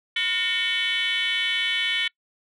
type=tone with frequency modulation; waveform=sine; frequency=2637 Hz; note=E7; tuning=in tune; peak=-20 dBFS; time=0.16-2.08 s; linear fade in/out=5 ms; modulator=402 Hz; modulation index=2.2; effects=noise-tail reverb RT60 0.1 s tail -25 dB re dry + tanh soft clip ceiling -18 dBFS